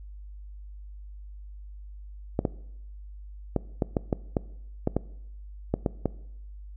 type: clicks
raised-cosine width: 2 ms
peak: -10 dBFS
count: 12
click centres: 2.391 / 2.452 / 3.563 / 3.822 / 3.968 / 4.128 / 4.368 / 4.874 / 4.966 / 5.74 / 5.862 / 6.057 s
effects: noise-tail reverb RT60 0.8 s tail -20 dB re dry + added 50 Hz sine -40 dBFS peak until 6.76 s